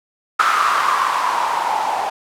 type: noise with low-pass filter sweep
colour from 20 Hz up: violet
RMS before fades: -18 dBFS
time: 0.39-2.1 s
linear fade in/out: 10 ms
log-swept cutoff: 1300 to 800 Hz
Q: 7.1
effects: none